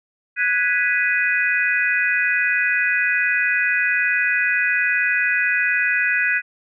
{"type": "chord", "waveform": "sine", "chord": "G# minor seventh", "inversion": "third", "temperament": "equal", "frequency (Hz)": [1480, 1661.2, 1975.5, 2489], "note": ["F#6", "G#6", "B6", "D#7"], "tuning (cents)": [0, 0, 0, 0], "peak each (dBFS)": -22, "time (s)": [0.36, 6.42], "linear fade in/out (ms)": 50, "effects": []}